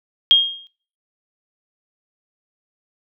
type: tone with exponential decay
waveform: sine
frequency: 3238 Hz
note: G#7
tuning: 45 cents flat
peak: -5 dBFS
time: 0.31-0.67 s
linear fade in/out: 0 ms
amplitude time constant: 78 ms
effects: noise-tail reverb RT60 0.4 s tail -17 dB re dry